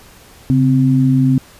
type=tone pair together; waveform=sine; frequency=136.74 / 260 Hz; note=C#3 / C4; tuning=-23 / -11 cents; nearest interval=major seventh; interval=1112 cents; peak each=-12 dBFS; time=0.5-1.38 s; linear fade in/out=0 ms; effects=pink hiss -43 dBFS RMS until 1.59 s + resampled to 32000 Hz